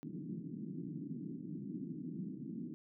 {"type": "band-pass noise", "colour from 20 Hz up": "pink", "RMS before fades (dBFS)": -44, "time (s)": [0.03, 2.74], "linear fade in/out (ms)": 0, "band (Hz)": [150, 320], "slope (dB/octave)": 48, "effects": []}